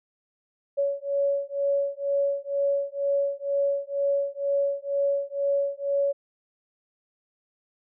sine beating tone pair, 560 / 562.1 Hz, C#5 / C#5, +18 / +24 cents, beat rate 2.1 Hz, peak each -26 dBFS, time 0.77-6.13 s, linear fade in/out 20 ms, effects none

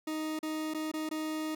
40% pulse tone with dropouts, 311.7 Hz, D#4, 3 cents sharp, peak -32 dBFS, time 0.07-1.55 s, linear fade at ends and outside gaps 5 ms, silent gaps 0.391-0.429 / 0.738-0.745 / 0.916-0.937 / 1.091-1.111 s, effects none

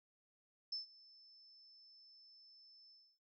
sine tone with ADSR envelope, 5274 Hz, E8, in tune, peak -38 dBFS, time 0.72-3.19 s, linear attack 6 ms, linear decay 130 ms, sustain -23 dB, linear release 280 ms, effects noise-tail reverb RT60 0.1 s tail -20 dB re dry

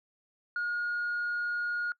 sine tone, 1434 Hz, F6, 45 cents sharp, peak -27 dBFS, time 0.56-1.92 s, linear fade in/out 2 ms, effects noise-tail reverb RT60 0.1 s tail -25 dB re dry + tanh soft clip ceiling -27 dBFS

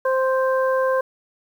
harmonic tone, 523.3 Hz, C5, in tune, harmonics 1 / 2 / 3, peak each -18 / -24 / -28 dBFS, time 0.05-1.01 s, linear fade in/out 5 ms, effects 8-bit

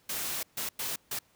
white noise bursts at uneven times, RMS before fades -34 dBFS, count 4, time 0.09-0.43 / 0.57-0.69 / 0.79-0.96 / 1.11-1.19 s, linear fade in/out 5 ms, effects pink hiss -66 dBFS RMS until 1.35 s + high-pass 60 Hz 12 dB/octave

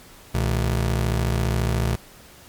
35% pulse ring-modulated tone, 92.5 Hz, F#2, in tune, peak -15 dBFS, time 0.34-1.96 s, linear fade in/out 10 ms, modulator 27.2 Hz, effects pink hiss -47 dBFS RMS until 2.48 s + MP3 96 kbps

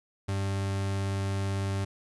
40% pulse tone, 98 Hz, G2, in tune, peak -27 dBFS, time 0.28-1.85 s, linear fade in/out 10 ms, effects resampled to 24000 Hz + 11-bit

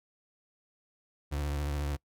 35% pulse tone with vibrato, 72.4 Hz, D2, 24 cents flat, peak -29 dBFS, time 1.31-1.97 s, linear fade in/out 20 ms, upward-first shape triangle, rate 14 Hz, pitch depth 59 cents each way, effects noise-tail reverb RT60 0.1 s tail -24 dB re dry

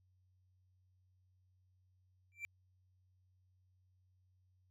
triangle tone with exponential growth, 2349 Hz, D7, in tune, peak -36 dBFS, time 2.32-2.45 s, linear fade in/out 0 ms, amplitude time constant 28 ms, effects added 92 Hz sine -70 dBFS peak until 4.7 s

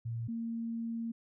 sine tone pair in turn, 115.7 / 229.7 Hz, A#2 / A#3, -13 / -25 cents, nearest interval octave, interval 1188 cents, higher second, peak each -34 / -34 dBFS, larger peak neither, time 0.05-0.28 / 0.28-1.12 s, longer second, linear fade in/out 10 ms, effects none

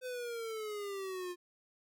square exponential sweep, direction down, 512 to 351.7 Hz, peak -39 dBFS, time 0.01-1.36 s, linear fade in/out 50 ms, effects none

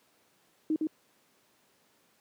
sine tone with echo, 312.8 Hz, D#4, 9 cents sharp, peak -24 dBFS, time 0.7-0.76 s, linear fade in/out 2 ms, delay 110 ms, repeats 1, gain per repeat -2 dB, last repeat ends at 0.87 s, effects pink hiss -67 dBFS RMS until 2.2 s + high-pass 200 Hz 12 dB/octave

